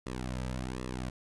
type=tone with flanger; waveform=sawtooth; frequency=63.1 Hz; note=B1; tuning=38 cents sharp; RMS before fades=-37 dBFS; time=0.06-1.1 s; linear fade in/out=5 ms; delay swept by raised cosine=1.3 to 2.8 ms; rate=1.3 Hz; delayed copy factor=-1; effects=resampled to 24000 Hz + 11-bit